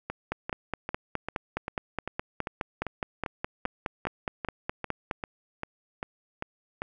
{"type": "two click trains", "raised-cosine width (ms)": 0.5, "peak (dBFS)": [-14, -17], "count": [24, 18], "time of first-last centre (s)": [[0.32, 5.112], [0.1, 6.819]], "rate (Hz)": [4.8, 2.53], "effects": []}